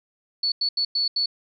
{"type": "tone bursts at uneven times", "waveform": "sine", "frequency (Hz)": 4435, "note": "C#8", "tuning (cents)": 0, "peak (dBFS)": -20, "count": 5, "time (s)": [[0.43, 0.52], [0.61, 0.69], [0.77, 0.85], [0.95, 1.08], [1.16, 1.26]], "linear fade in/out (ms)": 5, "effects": []}